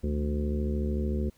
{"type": "harmonic tone with a mistuned harmonic", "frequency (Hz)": 73.42, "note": "D2", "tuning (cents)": 0, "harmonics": [1, 2, 3, 4, 5, 6, 7], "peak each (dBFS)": [-28, -39, -32, -44, -36, -42, -42], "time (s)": [0.03, 1.3], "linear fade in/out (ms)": 10, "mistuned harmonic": 2, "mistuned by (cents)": 98, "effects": ["pink hiss -64 dBFS RMS until 1.37 s"]}